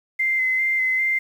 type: tone with vibrato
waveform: sine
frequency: 2069 Hz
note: C7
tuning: 20 cents flat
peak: -18 dBFS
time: 0.19-1.19 s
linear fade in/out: 10 ms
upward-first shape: square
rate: 2.5 Hz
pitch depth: 18 cents each way
effects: 8-bit